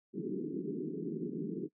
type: band-pass noise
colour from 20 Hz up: white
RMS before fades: -38 dBFS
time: 0.13-1.69 s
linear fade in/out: 50 ms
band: 150 to 420 Hz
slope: 96 dB/octave
effects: noise-tail reverb RT60 0.1 s tail -23 dB re dry